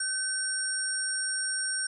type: tone cluster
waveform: sine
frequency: 1534 / 5540 / 8690 Hz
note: G6 / F8 / C#9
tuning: -38 / -15 / -35 cents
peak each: -33 / -34 / -31 dBFS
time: 0-1.87 s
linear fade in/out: 5 ms
effects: none